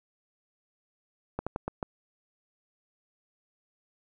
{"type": "slowing click train", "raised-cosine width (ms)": 1, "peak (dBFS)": -17, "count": 5, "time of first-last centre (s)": [1.39, 1.828], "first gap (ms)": 76, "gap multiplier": 1.25, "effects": []}